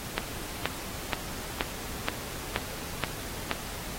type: click train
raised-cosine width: 0.3 ms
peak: -9 dBFS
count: 8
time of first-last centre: 0.18-3.513 s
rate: 2.1 Hz
effects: pink hiss -39 dBFS RMS until 3.98 s + AAC 48 kbps